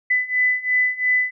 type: beating tone pair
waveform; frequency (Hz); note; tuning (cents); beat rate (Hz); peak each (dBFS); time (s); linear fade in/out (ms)
sine; 2000 / 2002.9; B6 / B6; +21 / +24; 2.9; -21 / -19; 0.1-1.31; 10
effects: none